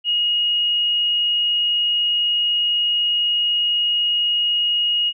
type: tone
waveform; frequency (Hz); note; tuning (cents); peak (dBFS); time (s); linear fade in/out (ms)
sine; 2878; F#7; -49; -16; 0.04-5.13; 50
effects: none